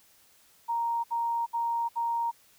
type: tone bursts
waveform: sine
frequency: 932.3 Hz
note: A#5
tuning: in tune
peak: -26 dBFS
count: 4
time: 0.68-2.315 s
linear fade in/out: 20 ms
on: 360 ms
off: 65 ms
effects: white hiss -61 dBFS RMS until 2.58 s